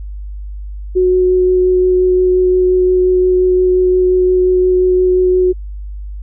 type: tone with vibrato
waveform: sine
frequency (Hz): 366.8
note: F#4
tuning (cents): -15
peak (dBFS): -8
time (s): 0.95-5.53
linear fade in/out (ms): 20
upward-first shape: sine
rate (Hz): 5.7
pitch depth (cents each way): 8
effects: added 50 Hz sine -23 dBFS peak until 6.22 s